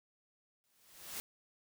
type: noise with exponential growth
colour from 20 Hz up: white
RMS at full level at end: -40 dBFS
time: 0.64-1.2 s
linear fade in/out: 0 ms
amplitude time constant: 120 ms
effects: none